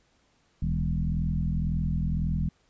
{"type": "tone with frequency modulation", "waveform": "sine", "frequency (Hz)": 110, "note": "A2", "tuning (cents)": 0, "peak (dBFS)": -24, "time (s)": [0.62, 2.49], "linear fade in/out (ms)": 5, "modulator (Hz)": 41.9, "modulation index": 2.1, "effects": ["pink hiss -67 dBFS RMS until 2.69 s", "resampled to 16000 Hz"]}